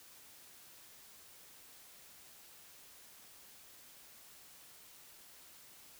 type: silence
effects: white hiss -58 dBFS RMS until 5.99 s